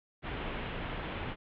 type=low-pass noise; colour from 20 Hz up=pink; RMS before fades=-38 dBFS; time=0.22-1.36 s; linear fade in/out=50 ms; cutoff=3300 Hz; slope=48 dB/octave; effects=none